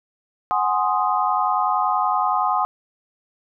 sine chord, Ab dominant seventh, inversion third, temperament equal, 740 / 830.6 / 1046.5 / 1244.5 Hz, Gb5 / Ab5 / C6 / Eb6, 0 / 0 / 0 / 0 cents, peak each -23 dBFS, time 0.51-2.65 s, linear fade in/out 0 ms, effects none

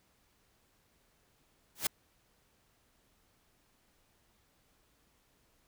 white noise with exponential growth, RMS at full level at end -26 dBFS, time 1.75-1.87 s, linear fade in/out 5 ms, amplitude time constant 26 ms, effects pink hiss -71 dBFS RMS until 5.67 s

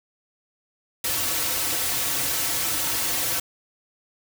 white noise with comb filter, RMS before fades -25 dBFS, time 1.04-3.4 s, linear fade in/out 5 ms, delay 4.9 ms, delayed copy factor -1, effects none

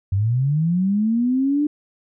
sine linear sweep, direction up, 92.4 to 300.8 Hz, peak -16 dBFS, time 0.12-1.67 s, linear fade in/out 5 ms, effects none

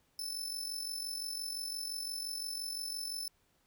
sawtooth tone with amplitude modulation, 5274 Hz, E8, in tune, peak -32 dBFS, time 0.19-3.28 s, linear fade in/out 2 ms, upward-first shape sine, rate 45.8 Hz, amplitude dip 60%, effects pink hiss -73 dBFS RMS until 3.66 s

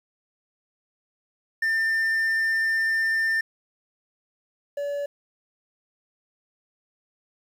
triangle tone pair in turn, 1796 / 572.3 Hz, A6 / D5, +35 / -45 cents, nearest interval octave + minor sixth, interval 1980 cents, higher first, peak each -19 / -24 dBFS, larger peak first, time 1.62-3.41 / 4.77-5.06 s, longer first, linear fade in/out 5 ms, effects 9-bit

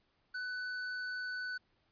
sine tone with hard clipping, 1496 Hz, F#6, 19 cents sharp, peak -39 dBFS, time 0.34-1.58 s, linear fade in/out 10 ms, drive 13 dB, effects pink hiss -75 dBFS RMS until 1.91 s + resampled to 11025 Hz

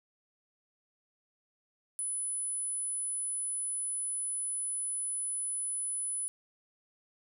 sine tone, 10000 Hz, D#9, 8 cents sharp, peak -32 dBFS, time 1.99-6.28 s, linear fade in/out 0 ms, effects none

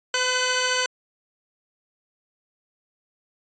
10% pulse tone pair together, 506.3 / 1505 Hz, B4 / F#6, +43 / +29 cents, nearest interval octave + perfect fifth, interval 1886 cents, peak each -15 dBFS, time 0.14-0.86 s, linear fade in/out 2 ms, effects resampled to 16000 Hz

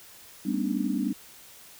sine tone cluster, 197.5 / 228.5 / 250.8 / 281.4 / 300.9 Hz, G3 / A#3 / B3 / C#4 / D4, +13 / -34 / +27 / +26 / +42 cents, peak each -30 / -33 / -31 / -32 / -32 dBFS, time 0.45-1.13 s, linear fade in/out 10 ms, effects white hiss -50 dBFS RMS until 1.79 s

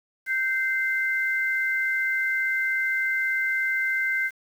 sine tone pair together, 1560.6 / 2076 Hz, G6 / C7, -8 / -14 cents, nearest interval perfect fourth, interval 494 cents, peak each -25 dBFS, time 0.26-4.31 s, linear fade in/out 50 ms, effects 8-bit

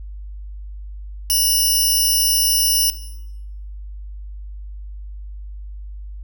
10% pulse tone pair together, 2905 / 5282 Hz, F#7 / E8, -32 / +3 cents, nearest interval minor seventh, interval 1035 cents, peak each -11 dBFS, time 1.3-2.9 s, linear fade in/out 0 ms, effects noise-tail reverb RT60 0.9 s tail -17 dB re dry + added 50 Hz sine -30 dBFS peak until 6.23 s

